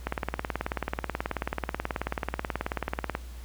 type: click train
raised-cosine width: 0.5 ms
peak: -13 dBFS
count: 58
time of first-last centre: 0.07-3.151 s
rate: 18.5 Hz
effects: added 60 Hz sine -39 dBFS peak until 3.44 s + pink hiss -52 dBFS RMS until 3.44 s